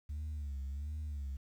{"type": "tone with vibrato", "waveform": "sine", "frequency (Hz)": 72, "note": "D2", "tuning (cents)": -34, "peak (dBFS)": -35, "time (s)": [0.09, 1.37], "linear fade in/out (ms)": 10, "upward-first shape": "sine", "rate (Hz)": 1.4, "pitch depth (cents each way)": 110, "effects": ["tanh soft clip ceiling -36 dBFS", "11-bit"]}